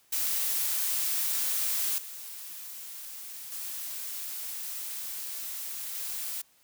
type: noise with level steps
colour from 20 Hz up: blue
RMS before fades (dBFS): -29 / -42 / -37 / -35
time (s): 0.12-6.42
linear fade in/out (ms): 10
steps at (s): 1.98 / 3.52 / 5.95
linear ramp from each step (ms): 2
effects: white hiss -64 dBFS RMS until 6.63 s